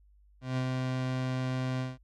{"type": "tone with ADSR envelope", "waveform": "30% pulse", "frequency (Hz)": 128.9, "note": "C3", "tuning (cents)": -26, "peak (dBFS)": -25, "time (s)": [0.41, 1.98], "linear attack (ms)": 160, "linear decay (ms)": 74, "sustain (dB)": -2, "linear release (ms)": 180, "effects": ["added 50 Hz sine -58 dBFS peak until 2.03 s", "low-pass 5000 Hz 12 dB/octave"]}